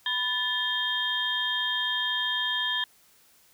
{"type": "tone cluster", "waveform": "sine", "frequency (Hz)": [994, 1747, 3204, 3658], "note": ["B5", "A6", "G7", "A#7"], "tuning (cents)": [11, -13, 37, -33], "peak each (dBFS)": [-35, -30, -28, -34], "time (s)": [0.06, 2.84], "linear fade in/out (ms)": 2, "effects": ["white hiss -60 dBFS RMS until 3.53 s"]}